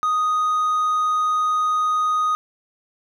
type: tone with hard clipping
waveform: triangle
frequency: 1244.5 Hz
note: D#6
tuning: in tune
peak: -18 dBFS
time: 0.03-2.35 s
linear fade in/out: 0 ms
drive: 5 dB
effects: none